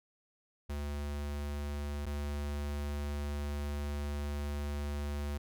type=tone pair in turn; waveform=square; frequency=72.6 / 72.6 Hz; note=D2 / D2; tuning=-19 / -19 cents; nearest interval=unison; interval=0 cents; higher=neither; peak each=-36 / -35 dBFS; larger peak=second; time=0.69-2.06 / 2.06-5.38 s; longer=second; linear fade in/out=10 ms; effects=none